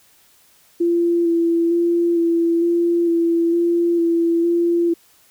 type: tone with vibrato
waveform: sine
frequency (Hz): 339.1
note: E4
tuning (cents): +49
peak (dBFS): -14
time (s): 0.8-4.94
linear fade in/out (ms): 10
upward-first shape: square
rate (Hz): 1.1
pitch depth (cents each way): 16
effects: white hiss -54 dBFS RMS until 5.3 s